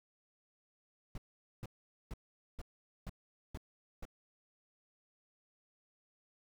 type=noise bursts; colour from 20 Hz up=brown; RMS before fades=-42 dBFS; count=7; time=1.15-4.053 s; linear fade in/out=2 ms; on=29 ms; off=450 ms; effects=none